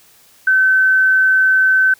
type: tone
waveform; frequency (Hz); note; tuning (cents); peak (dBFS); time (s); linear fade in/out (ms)
sine; 1531; G6; -41; -9; 0.47-1.94; 5
effects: white hiss -49 dBFS RMS until 1.99 s